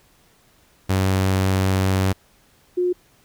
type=tone pair in turn; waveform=sawtooth / sine; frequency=95 / 358.7 Hz; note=F#2 / F4; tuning=+46 / +46 cents; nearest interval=octave + major seventh; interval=2300 cents; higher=second; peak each=-13 / -17 dBFS; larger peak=first; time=0.89-2.13 / 2.77-2.93 s; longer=first; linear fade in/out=10 ms; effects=pink hiss -57 dBFS RMS until 3.24 s